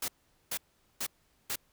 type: noise bursts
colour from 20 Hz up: white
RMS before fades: -34 dBFS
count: 4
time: 0.02-1.558 s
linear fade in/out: 5 ms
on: 62 ms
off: 430 ms
effects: pink hiss -70 dBFS RMS until 1.72 s